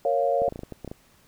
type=chord; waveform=sine; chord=Bb minor; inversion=none; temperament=equal; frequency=466.2 / 554.4 / 698.5 Hz; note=Bb4 / Db5 / F5; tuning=0 / 0 / 0 cents; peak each=-27 / -23 / -25 dBFS; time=0.05-0.49 s; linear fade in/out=2 ms
type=clicks; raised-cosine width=2 ms; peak=-22 dBFS; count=10; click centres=0.419 / 0.481 / 0.524 / 0.559 / 0.592 / 0.634 / 0.723 / 0.847 / 0.877 / 0.915 s
effects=pink hiss -59 dBFS RMS until 1.27 s